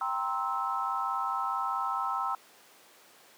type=chord; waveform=sine; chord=C dominant seventh; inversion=second; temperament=just; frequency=784.9 / 941.9 / 1046.5 / 1308.1 Hz; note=G5 / Bb5 / C6 / E6; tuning=+2 / +18 / 0 / -14 cents; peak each=-35 / -36 / -34 / -32 dBFS; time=0.01-2.35 s; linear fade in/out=2 ms; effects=pink hiss -56 dBFS RMS until 3.37 s + high-pass 400 Hz 12 dB/octave